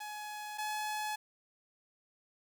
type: tone pair in turn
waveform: sawtooth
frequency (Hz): 843 / 850.3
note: G#5 / G#5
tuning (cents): +26 / +41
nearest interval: unison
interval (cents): 15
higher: second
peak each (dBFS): -37 / -31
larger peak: second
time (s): 0-0.58 / 0.58-1.16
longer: neither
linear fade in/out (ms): 10
effects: 10-bit